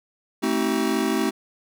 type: chord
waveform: square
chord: A diminished seventh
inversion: none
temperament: just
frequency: 220 / 264 / 316.8 / 380.2 Hz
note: A3 / C4 / Eb4 / Gb4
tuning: 0 / +16 / +31 / +47 cents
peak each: -27 dBFS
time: 0.42-1.31 s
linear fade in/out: 20 ms
effects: none